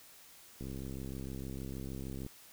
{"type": "click train", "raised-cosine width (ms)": 3, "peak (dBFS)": -30, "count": 111, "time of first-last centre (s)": [0.61, 2.264], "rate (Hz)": 66.5, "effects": ["white hiss -57 dBFS RMS until 2.52 s"]}